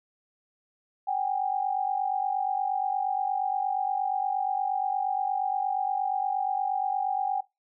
sine tone pair together, 761.5 / 810 Hz, F#5 / G#5, +50 / -43 cents, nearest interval minor second, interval 107 cents, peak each -28 dBFS, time 1.07-7.41 s, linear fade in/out 10 ms, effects noise-tail reverb RT60 0.2 s tail -21 dB re dry

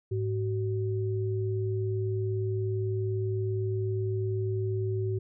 sine tone pair together, 105.99 / 377.7 Hz, G#2 / F#4, +36 / +36 cents, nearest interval octave + minor seventh, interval 2200 cents, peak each -28 / -32 dBFS, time 0.11-5.19 s, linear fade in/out 10 ms, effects none

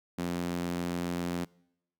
sawtooth tone with high-pass filter, 87.31 Hz, F2, in tune, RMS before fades -33 dBFS, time 0.18-1.45 s, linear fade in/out 10 ms, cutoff 210 Hz, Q 2.2, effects noise-tail reverb RT60 0.8 s tail -25 dB re dry

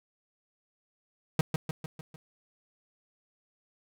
45% pulse tone with echo, 157.6 Hz, D#3, 23 cents sharp, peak -20 dBFS, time 1.39-1.41 s, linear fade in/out 2 ms, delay 150 ms, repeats 5, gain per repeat -5 dB, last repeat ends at 2.16 s, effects none

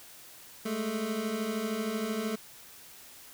25% pulse beating tone pair, 207.7 / 220.7 Hz, G#3 / A3, 0 / +5 cents, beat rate 13 Hz, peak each -33 / -28 dBFS, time 0.65-2.36 s, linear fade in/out 10 ms, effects white hiss -51 dBFS RMS until 3.33 s

